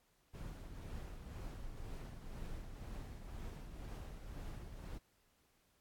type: noise with tremolo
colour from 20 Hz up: brown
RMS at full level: -45 dBFS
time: 0.33-4.99 s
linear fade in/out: 20 ms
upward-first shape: triangle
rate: 2 Hz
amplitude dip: 50%
effects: pink hiss -75 dBFS RMS until 5.8 s + AAC 64 kbps